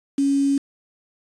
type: tone with quantisation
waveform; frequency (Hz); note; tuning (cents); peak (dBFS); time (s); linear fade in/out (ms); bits
sine; 277.9; C#4; +4; -16; 0.18-0.58; 5; 6
effects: resampled to 22050 Hz